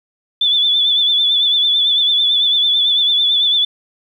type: tone with vibrato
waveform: sine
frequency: 3482 Hz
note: A7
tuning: 19 cents flat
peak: -11 dBFS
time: 0.41-3.65 s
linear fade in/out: 5 ms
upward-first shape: triangle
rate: 9 Hz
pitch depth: 61 cents each way
effects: 8-bit